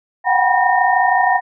sine tone cluster, 724 / 750 / 783 / 968 / 1833 Hz, F#5 / F#5 / G5 / B5 / A#6, -38 / +23 / -2 / -35 / -30 cents, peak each -18 dBFS, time 0.24-1.41 s, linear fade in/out 50 ms, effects none

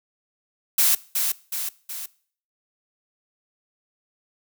blue noise with echo, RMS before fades -18 dBFS, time 0.78-0.95 s, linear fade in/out 5 ms, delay 370 ms, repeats 3, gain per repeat -5 dB, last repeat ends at 2.06 s, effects noise-tail reverb RT60 0.5 s tail -21 dB re dry

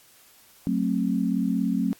sine chord, F# diminished, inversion none, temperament just, 185 / 222 / 266.4 Hz, F#3 / A3 / C4, 0 / +16 / +31 cents, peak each -26 dBFS, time 0.67-1.93 s, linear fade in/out 0 ms, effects white hiss -55 dBFS RMS until 1.99 s + AAC 64 kbps

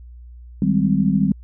sine chord, Ab major seventh, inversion second, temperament just, 155.74 / 194.67 / 207.7 / 259.6 Hz, Eb3 / G3 / Ab3 / C4, +2 / -12 / 0 / -13 cents, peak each -22 / -17 / -22 / -22 dBFS, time 0.62-1.32 s, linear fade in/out 2 ms, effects added 60 Hz sine -37 dBFS peak until 1.43 s

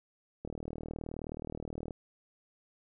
click train, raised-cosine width 2 ms, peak -26 dBFS, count 58, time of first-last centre 0.45-1.908 s, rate 39.1 Hz, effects none

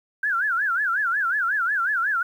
sine tone with vibrato, 1526 Hz, G6, 47 cents flat, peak -20 dBFS, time 0.23-2.23 s, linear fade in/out 5 ms, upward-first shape sine, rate 5.5 Hz, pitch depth 220 cents each way, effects 9-bit

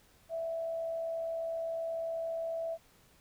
sine tone with frequency modulation, 659.3 Hz, E5, in tune, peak -33 dBFS, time 0.29-2.78 s, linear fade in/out 50 ms, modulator 68.2 Hz, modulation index 0.21, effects pink hiss -64 dBFS RMS until 3.2 s

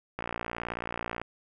click train, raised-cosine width 0.5 ms, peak -18 dBFS, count 61, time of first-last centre 0.19-1.216 s, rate 58.5 Hz, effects none

